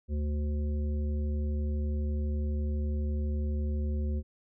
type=harmonic tone; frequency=74 Hz; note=D2; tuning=14 cents sharp; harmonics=1 / 3 / 5 / 7; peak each=-28 / -38 / -44 / -48 dBFS; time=0.08-4.23 s; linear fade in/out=50 ms; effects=none